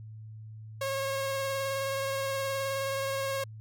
sawtooth tone with vibrato, 544 Hz, C#5, 33 cents flat, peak -26 dBFS, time 0.81-3.44 s, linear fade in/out 5 ms, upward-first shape sine, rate 19 Hz, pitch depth 17 cents each way, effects added 109 Hz sine -42 dBFS peak until 3.6 s

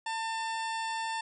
harmonic tone with a mistuned harmonic, 898 Hz, A5, 35 cents sharp, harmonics 1 / 2 / 3 / 4 / 5 / 6 / 8 / 9 / 10, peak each -33 / -39 / -43 / -45 / -47 / -49 / -51 / -52 / -53 dBFS, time 0.06-1.21 s, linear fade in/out 5 ms, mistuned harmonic 4, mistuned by -33 cents, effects none

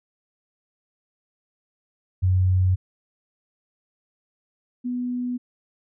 sine tone pair in turn, 92.5 / 246.9 Hz, F#2 / B3, 0 / 0 cents, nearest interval octave + perfect fourth, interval 1700 cents, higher second, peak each -16 / -24 dBFS, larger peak first, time 2.22-2.76 / 4.84-5.38 s, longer neither, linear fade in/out 20 ms, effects none

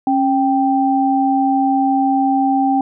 sine tone pair together, 272.6 / 784 Hz, C#4 / G5, -29 / 0 cents, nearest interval octave + tritone, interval 1829 cents, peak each -15 dBFS, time 0.07-2.81 s, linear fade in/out 2 ms, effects none

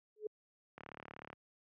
sine tone with exponential growth, 425.8 Hz, G#4, 43 cents sharp, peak -33 dBFS, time 0.16-0.27 s, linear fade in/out 5 ms, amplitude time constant 23 ms
click train, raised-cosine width 0.5 ms, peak -33 dBFS, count 21, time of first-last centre 0.78-1.329 s, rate 36.4 Hz
effects high-pass 100 Hz 12 dB/octave

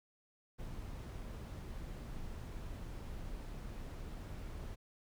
brown noise, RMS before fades -45 dBFS, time 0.58-4.76 s, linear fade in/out 20 ms, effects none

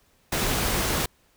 pink noise, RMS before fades -25 dBFS, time 0.32-1.06 s, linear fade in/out 5 ms, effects pink hiss -63 dBFS RMS until 1.36 s

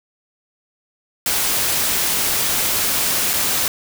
white noise with dropouts, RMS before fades -19 dBFS, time 1.26-3.68 s, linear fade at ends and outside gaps 1 ms, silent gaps 3.333-3.336 s, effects none

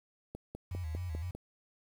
click train, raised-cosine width 2 ms, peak -28 dBFS, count 6, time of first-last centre 0.35-1.35 s, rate 5 Hz
sine tone with vibrato, 84 Hz, E2, 33 cents sharp, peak -35 dBFS, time 0.71-1.31 s, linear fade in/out 5 ms, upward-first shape square, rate 3.9 Hz, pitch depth 110 cents each way
effects 9-bit

